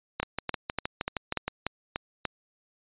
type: two click trains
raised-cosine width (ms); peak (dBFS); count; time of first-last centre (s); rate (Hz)
0.3; -13 / -12; 9 / 8; 0.23-1.48 / 0.2-2.253; 6.4 / 3.41
effects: resampled to 8000 Hz